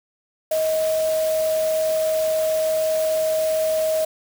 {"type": "tone in noise", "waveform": "sine", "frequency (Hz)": 632, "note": "D#5", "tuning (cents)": 27, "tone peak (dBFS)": -18, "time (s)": [0.51, 4.05], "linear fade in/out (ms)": 5, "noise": "white", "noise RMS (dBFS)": -33, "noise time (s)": [0.51, 4.05], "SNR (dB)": 12, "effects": []}